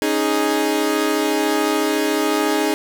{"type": "chord", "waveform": "sawtooth", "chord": "C# suspended second", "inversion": "none", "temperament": "equal", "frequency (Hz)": [277.2, 311.1, 415.3], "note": ["C#4", "D#4", "G#4"], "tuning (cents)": [0, 0, 0], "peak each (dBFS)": [-20, -16, -17], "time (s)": [0.02, 2.74], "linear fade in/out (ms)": 0, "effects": []}